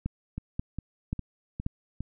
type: two click trains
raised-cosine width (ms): 5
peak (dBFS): -17 / -21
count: 4 / 5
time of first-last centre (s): 0.06-1.664 / 0.38-2.006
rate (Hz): 1.87 / 2.46
effects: none